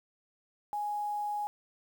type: tone with quantisation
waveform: sine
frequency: 830.6 Hz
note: G#5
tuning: in tune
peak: -31 dBFS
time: 0.73-1.47 s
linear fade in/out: 0 ms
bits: 9
effects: none